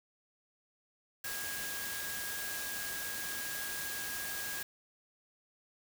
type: tone in noise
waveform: sine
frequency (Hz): 1639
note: G#6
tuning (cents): -23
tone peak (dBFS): -42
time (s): 1.24-4.63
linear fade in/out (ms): 5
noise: white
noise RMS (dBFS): -40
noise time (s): 1.24-4.63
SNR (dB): -5
effects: none